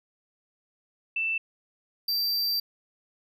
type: tone pair in turn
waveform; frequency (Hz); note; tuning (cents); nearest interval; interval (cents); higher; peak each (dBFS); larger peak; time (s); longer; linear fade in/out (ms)
sine / square; 2660 / 4689; E7 / D8; +15 / -4; minor seventh; 981; second; -25; neither; 1.16-1.38 / 2.08-2.6; second; 5
effects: none